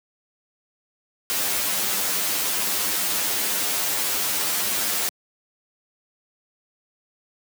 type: noise with comb filter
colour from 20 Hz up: white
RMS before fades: -24 dBFS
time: 1.3-5.09 s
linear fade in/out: 0 ms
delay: 10 ms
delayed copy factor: +0.8
effects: high-pass 150 Hz 12 dB/octave